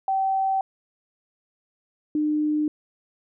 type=tone pair in turn; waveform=sine; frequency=771 / 302.2 Hz; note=G5 / D4; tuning=-29 / +50 cents; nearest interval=octave + major third; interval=1621 cents; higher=first; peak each=-20 dBFS; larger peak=neither; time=0.08-0.61 / 2.15-2.68 s; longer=neither; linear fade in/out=2 ms; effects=none